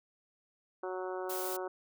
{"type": "harmonic tone", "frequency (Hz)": 185, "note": "F#3", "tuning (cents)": 0, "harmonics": [2, 3, 4, 5, 6, 7, 8], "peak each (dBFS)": [-38, -42, -44, -46, -48, -49, -50], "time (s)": [0.83, 1.68], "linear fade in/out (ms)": 5}
{"type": "noise", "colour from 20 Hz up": "blue", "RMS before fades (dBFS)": -40, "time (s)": [1.29, 1.57], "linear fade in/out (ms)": 10}
{"effects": []}